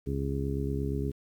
harmonic tone, 68.6 Hz, C#2, 17 cents flat, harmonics 1 / 2 / 3 / 4 / 5 / 6, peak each -33 / -33 / -39 / -36 / -41 / -36 dBFS, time 0.06-1.12 s, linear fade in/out 20 ms, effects 10-bit

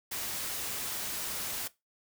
white noise, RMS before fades -36 dBFS, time 0.11-1.68 s, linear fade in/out 10 ms, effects noise-tail reverb RT60 0.2 s tail -18 dB re dry

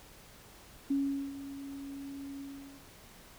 sine tone with ADSR envelope, 277.2 Hz, C#4, in tune, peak -26 dBFS, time 0.9-2.86 s, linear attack 8 ms, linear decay 410 ms, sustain -14 dB, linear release 450 ms, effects pink hiss -55 dBFS RMS until 3.38 s

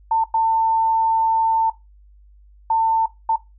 sine tone bursts at uneven times, 897 Hz, A5, 33 cents sharp, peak -14 dBFS, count 4, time 0.11-0.24 / 0.34-1.7 / 2.7-3.06 / 3.29-3.36 s, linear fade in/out 5 ms, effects noise-tail reverb RT60 0.2 s tail -17 dB re dry + added 50 Hz sine -46 dBFS peak until 3.58 s

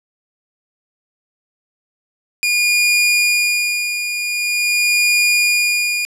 sawtooth tone with tremolo, 2432 Hz, D#7, 40 cents flat, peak -8 dBFS, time 2.43-6.05 s, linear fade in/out 0 ms, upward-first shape sine, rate 0.45 Hz, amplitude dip 60%, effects low-pass 12000 Hz 12 dB/octave

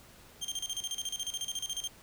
25% pulse tone with tremolo, 3175 Hz, G7, 21 cents sharp, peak -29 dBFS, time 0.41-1.89 s, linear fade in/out 20 ms, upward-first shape square, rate 14 Hz, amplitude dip 80%, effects pink hiss -56 dBFS RMS until 2.02 s

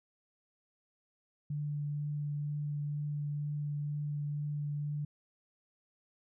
sine tone with vibrato, 146.9 Hz, D3, 1 cent sharp, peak -33 dBFS, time 1.5-5.05 s, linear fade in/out 5 ms, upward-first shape triangle, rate 2.1 Hz, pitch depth 11 cents each way, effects none

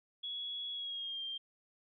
sine tone with pitch glide, 3359 to 3181 Hz, G#7 to G7, +19 to +25 cents, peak -38 dBFS, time 0.23-1.38 s, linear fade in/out 10 ms, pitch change -94 cents, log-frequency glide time 0.72-1.23 s, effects none

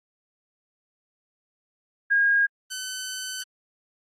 sine / 5% pulse tone pair in turn, 1629 / 1517.3 Hz, G#6 / F#6, -34 / +43 cents, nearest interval minor second, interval 123 cents, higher first, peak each -17 dBFS, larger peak neither, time 2.1-2.47 / 2.7-3.44 s, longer second, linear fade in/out 20 ms, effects low-pass 8000 Hz 12 dB/octave + AAC 48 kbps

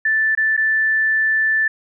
sine tone with dropouts, 1760 Hz, A6, in tune, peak -14 dBFS, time 0.05-1.68 s, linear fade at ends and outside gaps 5 ms, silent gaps 0.351-0.374 / 0.567-0.575 s, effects none

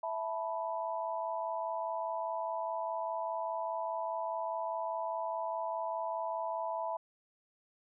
sine chord, E suspended fourth, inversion none, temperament equal with one note detuned, 659.3 / 880 / 984.9 Hz, E5 / A5 / B5, 0 / 0 / -5 cents, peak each -37 / -39 / -38 dBFS, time 0.03-6.97 s, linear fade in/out 5 ms, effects none

